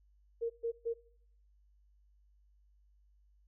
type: tone bursts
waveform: sine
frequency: 463.6 Hz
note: A#4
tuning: 10 cents flat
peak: -31 dBFS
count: 3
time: 0.41-0.94 s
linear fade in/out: 20 ms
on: 90 ms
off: 130 ms
effects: noise-tail reverb RT60 0.6 s tail -20 dB re dry + added 50 Hz sine -64 dBFS peak until 3.47 s